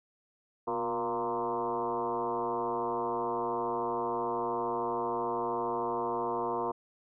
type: tone with frequency modulation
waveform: sine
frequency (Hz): 698.5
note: F5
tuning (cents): 0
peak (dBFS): -29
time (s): 0.67-6.72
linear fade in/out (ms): 10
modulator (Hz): 113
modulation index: 3.5
effects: none